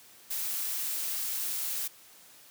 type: noise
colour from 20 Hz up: blue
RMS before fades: -33 dBFS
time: 0.3-1.88 s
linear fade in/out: 10 ms
effects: white hiss -55 dBFS RMS until 2.5 s + high-pass 100 Hz 12 dB/octave